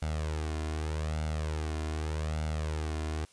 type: tone with flanger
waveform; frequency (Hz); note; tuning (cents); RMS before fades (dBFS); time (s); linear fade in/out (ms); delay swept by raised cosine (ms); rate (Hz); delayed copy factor
sawtooth; 77.5; D#2; -6; -33; 0.02-3.25; 0; 1.4 to 2.9; 0.83; +0.6
effects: white hiss -61 dBFS RMS until 3.32 s + resampled to 22050 Hz